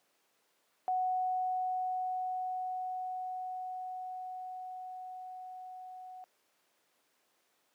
sine tone with level ramp, 740 Hz, F#5, in tune, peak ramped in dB -28 to -45 dBFS, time 0.88-6.24 s, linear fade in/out 0 ms, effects pink hiss -73 dBFS RMS until 7.74 s + high-pass 400 Hz 12 dB/octave

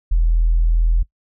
sine tone, 41.2 Hz, E1, in tune, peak -11 dBFS, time 0.11-1.03 s, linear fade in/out 10 ms, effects noise-tail reverb RT60 0.1 s tail -20 dB re dry + tanh soft clip ceiling -7 dBFS

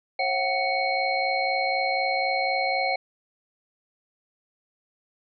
sine tone cluster, 541 / 689 / 753 / 2225 / 4180 Hz, C#5 / F5 / F#5 / C#7 / C8, -42 / -24 / +30 / +6 / -2 cents, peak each -30 / -32 / -26 / -27 / -33 dBFS, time 0.19-2.96 s, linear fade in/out 5 ms, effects none

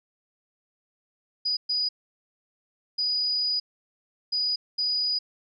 sine tone bursts at uneven times, 4933 Hz, D#8, 16 cents flat, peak -23 dBFS, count 5, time 1.45-1.57 / 1.69-1.89 / 2.98-3.6 / 4.32-4.56 / 4.78-5.19 s, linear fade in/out 10 ms, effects none

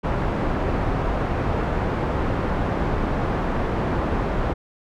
pink low-pass noise, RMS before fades -23 dBFS, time 0.03-4.54 s, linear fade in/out 20 ms, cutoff 1200 Hz, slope 12 dB/octave, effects none

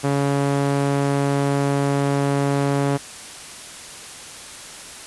sawtooth tone with band-pass filter, 140.4 Hz, C#3, 22 cents sharp, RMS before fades -20 dBFS, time 0.03-2.98 s, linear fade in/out 20 ms, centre 480 Hz, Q 0.5, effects white hiss -37 dBFS RMS until 5.06 s + resampled to 24000 Hz

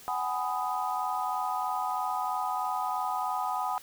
sine chord, G# minor seventh, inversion third, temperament just, 747.5 / 830.6 / 996.7 / 1245.9 Hz, F#5 / G#5 / B5 / D#6, +17 / 0 / +16 / +2 cents, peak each -33 / -34 / -34 / -34 dBFS, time 0.08-3.78 s, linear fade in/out 0 ms, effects white hiss -51 dBFS RMS until 3.82 s

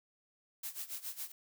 blue noise with tremolo, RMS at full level -40 dBFS, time 0.63-1.32 s, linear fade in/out 5 ms, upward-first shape sine, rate 7.2 Hz, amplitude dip 85%, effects none

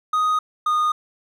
triangle tone pair in turn, 1247 / 1229.1 Hz, D#6 / D#6, +3 / -22 cents, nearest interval unison, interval 25 cents, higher first, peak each -15 dBFS, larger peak neither, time 0.13-0.39 / 0.66-0.92 s, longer neither, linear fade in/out 5 ms, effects none

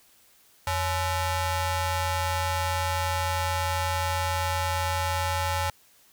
sawtooth ring-modulated tone, 471.2 Hz, A#4, 19 cents sharp, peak -18 dBFS, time 0.67-5.7 s, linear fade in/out 2 ms, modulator 385 Hz, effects white hiss -59 dBFS RMS until 6.12 s

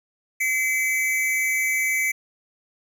square tone pair together, 2051 / 2291 Hz, C7 / D7, -35 / -44 cents, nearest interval major second, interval 191 cents, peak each -24 dBFS, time 0.4-2.12 s, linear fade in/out 10 ms, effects none

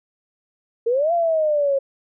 sine exponential two-way sweep, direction up then down, 449.7 to 695 to 541 Hz, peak -16 dBFS, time 0.86-1.79 s, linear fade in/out 10 ms, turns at 1.13 s, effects none

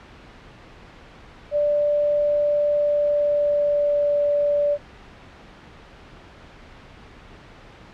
sine tone with pitch glide, 587.3 to 581.9 Hz, D5 to D5, 0 to -16 cents, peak -17 dBFS, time 1.51-4.78 s, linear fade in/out 50 ms, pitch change -16 cents, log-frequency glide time 2.73-4.11 s, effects pink hiss -45 dBFS RMS until 7.93 s + low-pass 3000 Hz 12 dB/octave

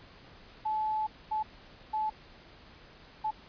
sine tone bursts at uneven times, 864 Hz, A5, 32 cents flat, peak -28 dBFS, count 4, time 0.65-1.07 / 1.31-1.43 / 1.93-2.1 / 3.24-3.31 s, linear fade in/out 10 ms, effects pink hiss -54 dBFS RMS until 3.48 s + resampled to 11025 Hz

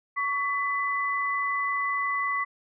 sine tone pair together, 1123.6 / 2000 Hz, C#6 / B6, +23 / +21 cents, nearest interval minor seventh, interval 998 cents, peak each -27 / -28 dBFS, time 0.16-2.45 s, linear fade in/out 20 ms, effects none

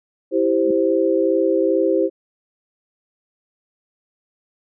sine chord, C major, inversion first, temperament equal, 329.6 / 392 / 523.3 Hz, E4 / G4 / C5, 0 / 0 / 0 cents, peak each -19 dBFS, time 0.31-2.1 s, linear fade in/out 50 ms
sine tone with exponential growth, 219.5 Hz, A3, 4 cents flat, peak -24 dBFS, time 0.59-0.71 s, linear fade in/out 2 ms, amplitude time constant 24 ms
effects none

